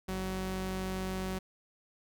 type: tone pair together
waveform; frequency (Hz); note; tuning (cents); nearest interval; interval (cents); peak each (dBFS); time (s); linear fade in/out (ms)
sawtooth; 46.92 / 187.7; F#1 / F#3; +25 / +25; 2 octaves; 2400; -36 / -30; 0.08-1.39; 10
effects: none